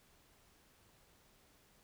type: silence
effects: pink hiss -68 dBFS RMS until 1.83 s